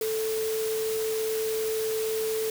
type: tone in noise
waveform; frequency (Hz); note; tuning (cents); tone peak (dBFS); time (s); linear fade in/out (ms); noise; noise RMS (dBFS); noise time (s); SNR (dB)
sine; 440; A4; 0; -26; 0.01-2.5; 2; white; -36; 0.01-2.5; +7
effects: none